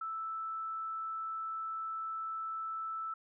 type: tone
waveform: sine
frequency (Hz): 1318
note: E6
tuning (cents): -1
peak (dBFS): -36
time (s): 0.01-3.14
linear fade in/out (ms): 5
effects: none